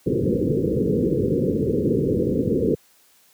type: low-pass noise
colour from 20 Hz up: white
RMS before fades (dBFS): -20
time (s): 0.06-2.75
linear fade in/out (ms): 10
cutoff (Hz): 500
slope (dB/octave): 96
effects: white hiss -57 dBFS RMS until 3.33 s + high-pass 100 Hz 12 dB/octave